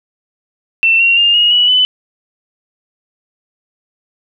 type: tone with pitch steps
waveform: sine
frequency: 2686 / 2747 / 2810 / 2874 / 2939 / 3006 Hz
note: E7 / F7 / F7 / F7 / F#7 / F#7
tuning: +32 / -29 / +10 / +49 / -12 / +27 cents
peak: -7 dBFS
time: 0.83-1.85 s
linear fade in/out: 0 ms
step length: 170 ms
effects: none